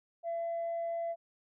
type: tone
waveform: sine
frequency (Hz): 674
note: E5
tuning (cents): +38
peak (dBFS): -31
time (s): 0.23-1.16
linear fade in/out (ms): 50
effects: tanh soft clip ceiling -30 dBFS